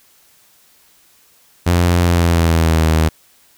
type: tone with pitch glide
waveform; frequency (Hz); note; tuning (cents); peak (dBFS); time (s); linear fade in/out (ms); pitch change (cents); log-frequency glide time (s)
sawtooth; 87.3 to 79.59; F2 to D#2; 0 to +40; -7; 1.66-3.09; 10; -160; 2.03-2.85
effects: white hiss -52 dBFS RMS until 3.57 s